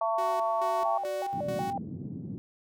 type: harmonic tone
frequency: 224.2 Hz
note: A3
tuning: 33 cents sharp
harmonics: 3 / 4 / 5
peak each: -28 / -31 / -31 dBFS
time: 0.01-0.98 s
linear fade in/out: 5 ms
type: tone with tremolo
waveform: sawtooth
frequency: 371.9 Hz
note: F#4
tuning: 9 cents sharp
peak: -33 dBFS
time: 0.18-1.73 s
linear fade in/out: 5 ms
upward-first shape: square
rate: 2.3 Hz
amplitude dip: 80%
type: tone with vibrato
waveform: sine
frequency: 683 Hz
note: F5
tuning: 39 cents flat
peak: -30 dBFS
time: 0.85-1.78 s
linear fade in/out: 2 ms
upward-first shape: square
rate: 2.7 Hz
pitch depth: 260 cents each way
type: band-pass noise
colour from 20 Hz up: white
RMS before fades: -38 dBFS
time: 1.33-2.38 s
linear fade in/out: 0 ms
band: 110 to 250 Hz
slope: 24 dB/octave
effects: none